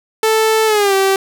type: tone with pitch glide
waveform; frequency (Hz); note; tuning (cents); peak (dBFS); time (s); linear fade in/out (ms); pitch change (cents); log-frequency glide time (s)
sawtooth; 440 to 387.5; A4 to G4; 0 to -20; -7; 0.23-1.16; 2; -220; 0.66-0.94
effects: none